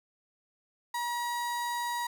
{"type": "tone", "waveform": "35% pulse", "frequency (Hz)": 957, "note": "A#5", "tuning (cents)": 45, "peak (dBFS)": -29, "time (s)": [0.94, 2.07], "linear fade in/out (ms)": 5, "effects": []}